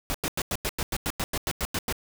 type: noise bursts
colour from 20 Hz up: pink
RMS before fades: -28 dBFS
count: 14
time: 0.1-1.925 s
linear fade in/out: 0 ms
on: 44 ms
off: 93 ms
effects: none